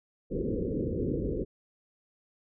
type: low-pass noise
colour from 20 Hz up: white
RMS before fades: -31 dBFS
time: 0.3-1.45 s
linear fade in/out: 20 ms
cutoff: 510 Hz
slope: 96 dB/octave
effects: none

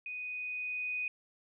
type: tone with level ramp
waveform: sine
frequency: 2489 Hz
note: D#7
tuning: in tune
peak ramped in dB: -38 to -32 dBFS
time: 0.06-1.08 s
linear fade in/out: 2 ms
effects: none

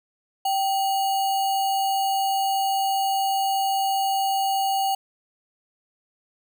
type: tone with sample-and-hold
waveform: sine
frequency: 779 Hz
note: G5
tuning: 11 cents flat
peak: -20 dBFS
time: 0.45-4.95 s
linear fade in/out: 5 ms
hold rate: 3675 Hz
effects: none

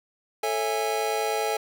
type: chord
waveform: square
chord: A major seventh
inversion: none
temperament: just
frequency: 440 / 550 / 660 / 825 Hz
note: A4 / C#5 / E5 / G#5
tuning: 0 / -14 / +2 / -12 cents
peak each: -29 / -35 / -33 / -29 dBFS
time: 0.43-1.57 s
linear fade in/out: 5 ms
effects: none

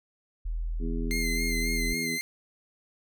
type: tone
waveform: sine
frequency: 40.77 Hz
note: E1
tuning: 18 cents flat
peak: -28 dBFS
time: 0.45-1.94 s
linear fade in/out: 10 ms
type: harmonic tone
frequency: 82.3 Hz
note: E2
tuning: 2 cents flat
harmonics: 2 / 3 / 4 / 5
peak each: -38 / -34 / -39 / -39 dBFS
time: 0.79-2.19 s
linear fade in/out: 50 ms
type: tone with vibrato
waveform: sawtooth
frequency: 2093 Hz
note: C7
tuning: in tune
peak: -26 dBFS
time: 1.11-2.21 s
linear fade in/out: 0 ms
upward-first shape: sine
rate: 3.7 Hz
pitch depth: 33 cents each way
effects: none

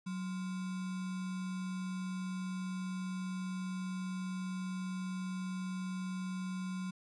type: tone with sample-and-hold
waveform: sine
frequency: 185 Hz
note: F#3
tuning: in tune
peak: -36 dBFS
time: 0.06-6.91 s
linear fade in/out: 10 ms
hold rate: 1225 Hz
effects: resampled to 22050 Hz

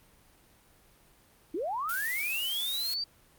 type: linear sweep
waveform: sine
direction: up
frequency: 290 to 4699 Hz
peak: -30 dBFS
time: 1.54-3.04 s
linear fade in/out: 5 ms
type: noise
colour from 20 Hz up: blue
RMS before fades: -37 dBFS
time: 1.89-2.94 s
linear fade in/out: 2 ms
effects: pink hiss -61 dBFS RMS until 3.38 s + Opus 32 kbps

